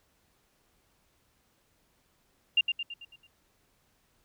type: tone with echo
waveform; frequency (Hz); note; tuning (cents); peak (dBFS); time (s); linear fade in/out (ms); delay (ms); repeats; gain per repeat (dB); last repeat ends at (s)
sine; 2794; F7; 0; -19; 2.57-2.61; 5; 110; 6; -6; 3.27
effects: pink hiss -70 dBFS RMS until 4.24 s